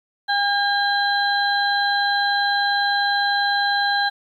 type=harmonic tone; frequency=807 Hz; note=G#5; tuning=50 cents flat; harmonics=1 / 2 / 4 / 5; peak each=-21 / -21 / -33 / -24 dBFS; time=0.28-4.1 s; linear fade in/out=20 ms; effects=9-bit